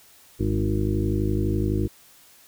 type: harmonic tone with a mistuned harmonic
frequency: 51.91 Hz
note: G#1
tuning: in tune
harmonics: 1 / 2 / 3 / 4 / 5 / 6 / 7 / 9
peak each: -27 / -25 / -35 / -30 / -37 / -28 / -29 / -38 dBFS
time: 0.39-1.88 s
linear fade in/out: 20 ms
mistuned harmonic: 4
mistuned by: -19 cents
effects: white hiss -53 dBFS RMS until 2.47 s